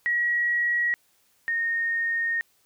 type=tone pair in turn; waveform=sine; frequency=1912 / 1846.9 Hz; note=A#6 / A#6; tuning=+43 / -17 cents; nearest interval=minor second; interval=60 cents; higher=first; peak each=-21 / -23 dBFS; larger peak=first; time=0.06-0.94 / 1.48-2.41 s; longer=second; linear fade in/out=0 ms; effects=white hiss -65 dBFS RMS until 2.65 s